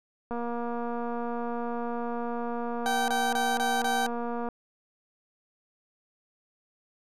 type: click train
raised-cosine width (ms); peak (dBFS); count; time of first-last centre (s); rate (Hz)
1; -21; 991; 0.31-4.487; 237
type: tone bursts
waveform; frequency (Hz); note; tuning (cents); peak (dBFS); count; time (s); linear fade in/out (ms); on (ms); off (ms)
30% pulse; 773; G5; -24; -23; 5; 2.86-4.064; 0; 220; 26
effects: low-pass 12000 Hz 12 dB/octave